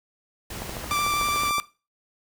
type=noise; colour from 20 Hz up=pink; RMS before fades=-36 dBFS; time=0.5-1.5 s; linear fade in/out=5 ms
type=click train; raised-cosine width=1 ms; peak=-19 dBFS; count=14; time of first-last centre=0.62-1.583 s; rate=13.5 Hz
type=tone with vibrato; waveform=sawtooth; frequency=1174.7 Hz; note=D6; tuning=in tune; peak=-19 dBFS; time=0.91-1.6 s; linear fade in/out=0 ms; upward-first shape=sine; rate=12 Hz; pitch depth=14 cents each way
effects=noise-tail reverb RT60 0.3 s tail -18 dB re dry